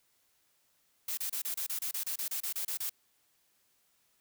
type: noise bursts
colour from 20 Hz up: blue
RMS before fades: -35 dBFS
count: 15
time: 1.08-2.896 s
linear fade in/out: 5 ms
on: 94 ms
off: 29 ms
effects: white hiss -72 dBFS RMS until 4.2 s